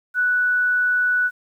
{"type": "tone", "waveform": "sine", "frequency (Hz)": 1480, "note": "F#6", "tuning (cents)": 0, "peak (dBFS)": -16, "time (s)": [0.14, 1.31], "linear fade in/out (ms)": 50, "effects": ["9-bit"]}